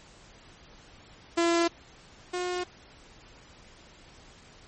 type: tone pair in turn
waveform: sawtooth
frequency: 338.9 / 359.4 Hz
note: E4 / F4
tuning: +48 / +50 cents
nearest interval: minor second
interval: 102 cents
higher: second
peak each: -18 / -25 dBFS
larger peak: first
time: 1.37-1.68 / 2.33-2.64 s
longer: neither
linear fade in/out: 10 ms
effects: pink hiss -53 dBFS RMS until 4.67 s + MP3 32 kbps